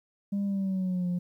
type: tone with pitch glide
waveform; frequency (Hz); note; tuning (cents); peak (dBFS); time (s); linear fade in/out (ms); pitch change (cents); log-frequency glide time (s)
sine; 200.2 to 177.33; G3 to F3; +37 to +27; -24; 0.32-1.19; 10; -210; 0.45-1.08
effects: tanh soft clip ceiling -25 dBFS + 11-bit